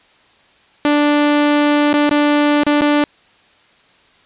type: tone with dropouts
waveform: sawtooth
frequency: 293.7 Hz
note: D4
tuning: in tune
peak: -7 dBFS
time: 0.85-3.04 s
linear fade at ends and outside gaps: 1 ms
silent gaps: 1.931-1.938 / 2.094-2.111 / 2.635-2.666 / 2.81-2.818 s
effects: white hiss -51 dBFS RMS until 4.25 s + resampled to 8000 Hz